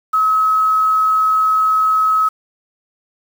sine tone with quantisation, 1282 Hz, E6, 49 cents flat, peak -11 dBFS, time 0.13-2.29 s, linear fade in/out 10 ms, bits 6, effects none

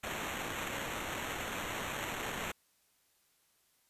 violet noise with sample-and-hold, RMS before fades -39 dBFS, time 0.03-2.52 s, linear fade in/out 10 ms, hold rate 4900 Hz, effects white hiss -72 dBFS RMS until 3.89 s + resampled to 32000 Hz

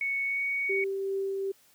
sine tone with pitch glide, 2217 to 2235 Hz, C#7 to C#7, 0 to +14 cents, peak -27 dBFS, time 0.01-0.84 s, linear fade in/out 2 ms, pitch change +14 cents, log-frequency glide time 0.25-0.42 s
sine tone with tremolo, 390 Hz, G4, 9 cents flat, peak -27 dBFS, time 0.69-1.52 s, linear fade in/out 10 ms, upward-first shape triangle, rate 2.6 Hz, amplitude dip 25%
effects white hiss -62 dBFS RMS until 1.74 s + high-pass 60 Hz 12 dB/octave

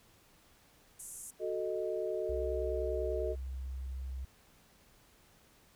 white band-pass noise, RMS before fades -47 dBFS, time 0.99-1.31 s, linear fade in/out 10 ms, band 6800 to 11000 Hz, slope 48 dB/octave
sine chord, D# diminished, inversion first, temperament equal, 370 / 440 / 622.3 Hz, F#4 / A4 / D#5, 0 / 0 / 0 cents, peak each -37 dBFS, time 1.39-3.36 s, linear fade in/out 50 ms
sine tone, 65.41 Hz, C2, in tune, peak -37 dBFS, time 2.29-4.25 s, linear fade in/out 5 ms
effects pink hiss -64 dBFS RMS until 5.75 s

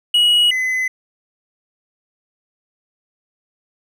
triangle tone pair in turn, 2909 / 2027 Hz, F#7 / B6, -30 / +45 cents, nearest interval tritone, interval 625 cents, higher first, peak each -9 / -15 dBFS, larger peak first, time 0.14-0.51 / 0.51-0.88 s, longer neither, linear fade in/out 5 ms, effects none

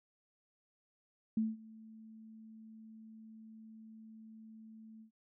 sine tone with ADSR envelope, 220.6 Hz, A3, 5 cents sharp, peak -28 dBFS, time 1.37-5.11 s, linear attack 4 ms, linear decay 190 ms, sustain -23 dB, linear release 100 ms, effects none

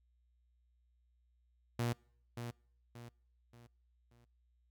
sawtooth tone with echo, 119 Hz, A#2, 36 cents sharp, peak -29 dBFS, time 1.79-1.93 s, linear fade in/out 5 ms, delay 580 ms, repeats 4, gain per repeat -8 dB, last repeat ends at 4.25 s, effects noise-tail reverb RT60 0.6 s tail -26 dB re dry + added 60 Hz sine -70 dBFS peak until 4.7 s

